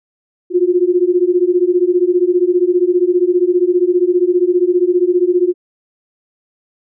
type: beating tone pair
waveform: sine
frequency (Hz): 350 / 365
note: F4 / F#4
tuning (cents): +4 / -24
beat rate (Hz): 15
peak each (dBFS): -13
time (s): 0.5-5.54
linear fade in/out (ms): 50
effects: none